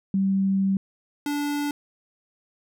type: tone pair in turn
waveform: sine / square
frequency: 193.8 / 290.4 Hz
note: G3 / D4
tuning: -20 / -19 cents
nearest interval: perfect fifth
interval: 701 cents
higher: second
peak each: -19 / -25 dBFS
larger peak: first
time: 0.14-0.77 / 1.26-1.71 s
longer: first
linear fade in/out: 2 ms
effects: none